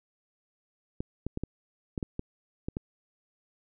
clicks, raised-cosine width 3 ms, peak -19 dBFS, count 9, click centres 1.005 / 1.266 / 1.374 / 1.436 / 1.978 / 2.028 / 2.194 / 2.685 / 2.769 s, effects none

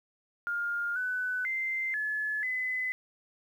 sine tone with pitch steps, 1411 / 1500 / 2082 / 1715 / 2019 Hz, F6 / F#6 / C7 / A6 / B6, +17 / +23 / -9 / -45 / +38 cents, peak -29 dBFS, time 0.47-2.92 s, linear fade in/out 0 ms, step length 490 ms, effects 10-bit

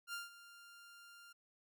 sawtooth tone with ADSR envelope, 1396.9 Hz, F6, in tune, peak -37 dBFS, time 0.07-1.33 s, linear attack 63 ms, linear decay 160 ms, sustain -16 dB, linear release 11 ms, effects none

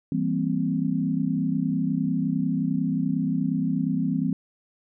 sine chord, C dominant seventh, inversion first, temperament equal, 164.81 / 196 / 233.1 / 261.6 Hz, E3 / G3 / Bb3 / C4, 0 / 0 / 0 / 0 cents, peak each -27 / -28 / -30 / -26 dBFS, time 0.12-4.33 s, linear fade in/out 2 ms, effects none

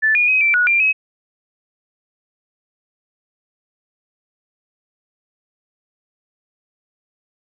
sine tone with pitch steps, 1753 / 2438 / 2529 / 2339 / 1460 / 2380 / 2554 Hz, A6 / D#7 / D#7 / D7 / F#6 / D7 / D#7, -7 / -36 / +28 / -8 / -24 / +22 / +45 cents, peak -12 dBFS, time 0.02-0.93 s, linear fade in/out 20 ms, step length 130 ms, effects none

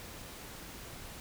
silence, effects pink hiss -47 dBFS RMS until 1.2 s

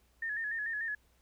sine tone with vibrato, 1757 Hz, A6, 3 cents flat, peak -33 dBFS, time 0.22-0.95 s, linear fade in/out 5 ms, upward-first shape square, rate 6.8 Hz, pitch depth 60 cents each way, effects added 60 Hz sine -67 dBFS peak until 1.21 s + pink hiss -71 dBFS RMS until 1.21 s

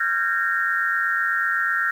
sine tone cluster, 1375 / 1550 / 1638 / 1839 Hz, F6 / G6 / G#6 / A#6, -27 / -20 / -24 / -24 cents, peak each -24 / -26 / -27 / -24 dBFS, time 0-1.91 s, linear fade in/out 5 ms, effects 8-bit

